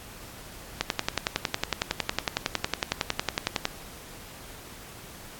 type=click train; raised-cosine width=0.2 ms; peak=-6 dBFS; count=32; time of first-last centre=0.81-3.654 s; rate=10.9 Hz; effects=pink hiss -45 dBFS RMS until 5.39 s + AAC 64 kbps